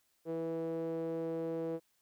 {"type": "tone with band-pass filter", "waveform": "sawtooth", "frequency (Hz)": 163.9, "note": "E3", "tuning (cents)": -10, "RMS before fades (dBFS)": -37, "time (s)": [0.25, 1.8], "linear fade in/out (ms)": 50, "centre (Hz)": 430, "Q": 8.5, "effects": ["white hiss -75 dBFS RMS until 2.01 s"]}